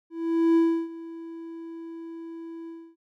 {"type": "tone with ADSR envelope", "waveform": "triangle", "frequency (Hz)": 330.9, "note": "E4", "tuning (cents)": 7, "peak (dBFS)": -14, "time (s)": [0.1, 2.96], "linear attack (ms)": 460, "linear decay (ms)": 320, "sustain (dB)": -20, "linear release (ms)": 280, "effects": []}